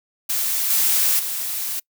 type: noise with level steps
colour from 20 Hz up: blue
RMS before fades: -22 / -18 / -26 dBFS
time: 0.29-1.8 s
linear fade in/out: 10 ms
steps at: 0.7 / 1.19 s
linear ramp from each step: 5 ms
effects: noise-tail reverb RT60 0.1 s tail -26 dB re dry